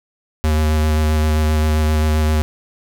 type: tone with vibrato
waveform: square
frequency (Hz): 77.2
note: D#2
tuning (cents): -13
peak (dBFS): -14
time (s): 0.44-2.42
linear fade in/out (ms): 0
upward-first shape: square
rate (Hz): 7.6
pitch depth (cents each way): 12
effects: none